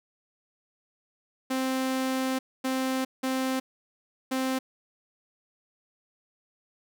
sawtooth tone bursts at uneven times, 261.6 Hz, C4, in tune, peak -22 dBFS, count 4, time 1.5-2.39 / 2.64-3.05 / 3.23-3.6 / 4.31-4.59 s, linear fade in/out 10 ms, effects none

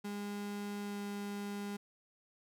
35% pulse tone with pitch glide, 204.2 to 203 Hz, G#3 to G#3, -29 to -39 cents, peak -37 dBFS, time 0.04-1.77 s, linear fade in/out 10 ms, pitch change -10 cents, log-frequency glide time 0.82-1 s, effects none

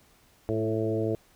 harmonic tone with a mistuned harmonic, 110 Hz, A2, in tune, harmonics 1 / 2 / 3 / 4 / 5 / 6, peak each -31 / -36 / -30 / -30 / -35 / -36 dBFS, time 0.49-1.15 s, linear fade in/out 0 ms, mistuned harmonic 3, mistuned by +18 cents, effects pink hiss -61 dBFS RMS until 1.35 s

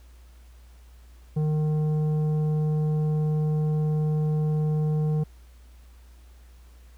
sine tone with tanh clipping, 153.1 Hz, D#3, 28 cents flat, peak -23 dBFS, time 1.36-5.24 s, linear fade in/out 10 ms, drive 9 dB, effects added 60 Hz sine -47 dBFS peak until 6.97 s + pink hiss -61 dBFS RMS until 6.97 s

